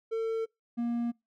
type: tone pair in turn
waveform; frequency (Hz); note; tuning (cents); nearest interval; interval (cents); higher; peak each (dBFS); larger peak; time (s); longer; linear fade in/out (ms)
triangle; 449.6 / 236.4; A4 / A#3; +37 / +24; major seventh; 1113; first; -26; neither; 0.11-0.46 / 0.77-1.12; neither; 20
effects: noise-tail reverb RT60 0.2 s tail -24 dB re dry